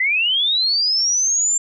sine linear sweep, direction up, 1975.5 to 7370 Hz, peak -15 dBFS, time 0-1.58 s, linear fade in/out 5 ms, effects none

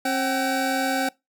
25% pulse tone pair together, 267.6 / 762 Hz, C4 / G5, +39 / -49 cents, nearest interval octave + tritone, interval 1812 cents, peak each -21 dBFS, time 0.05-1.09 s, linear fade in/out 5 ms, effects noise-tail reverb RT60 0.2 s tail -23 dB re dry

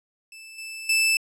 sawtooth tone with level steps, 2637 Hz, E7, in tune, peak -38 / -31 / -15 dBFS, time 0.32-1.17 s, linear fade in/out 2 ms, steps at 0.58 / 0.89 s, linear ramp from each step 5 ms, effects low-pass 12000 Hz 12 dB/octave

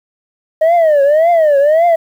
sine tone with vibrato, 620 Hz, D#5, 6 cents flat, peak -4 dBFS, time 0.61-1.96 s, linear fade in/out 10 ms, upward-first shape triangle, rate 1.8 Hz, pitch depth 220 cents each way, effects tanh soft clip ceiling -6 dBFS + 7-bit

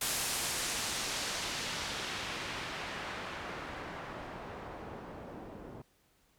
white noise with low-pass filter sweep, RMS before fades -39 dBFS, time 0.01-5.82 s, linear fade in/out 5 ms, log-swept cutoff 12000 to 480 Hz, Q 0.75, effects pink hiss -70 dBFS RMS until 6.38 s

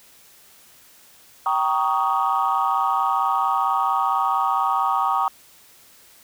sine chord, Eb dominant seventh, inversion first, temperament just, 777.8 / 933.4 / 1120.1 / 1244.5 Hz, G5 / Bb5 / Db6 / Eb6, -14 / +2 / +18 / 0 cents, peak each -23 dBFS, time 1.46-5.28 s, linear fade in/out 2 ms, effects tanh soft clip ceiling -10 dBFS + white hiss -51 dBFS RMS until 6.23 s

